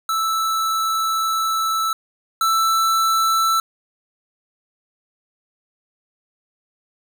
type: tone pair in turn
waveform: square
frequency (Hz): 1317 / 1325.4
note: E6 / E6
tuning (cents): -2 / +9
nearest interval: unison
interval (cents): 11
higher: second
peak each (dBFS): -19 / -16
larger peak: second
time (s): 0.09-1.93 / 2.41-3.6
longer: first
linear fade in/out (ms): 2
effects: none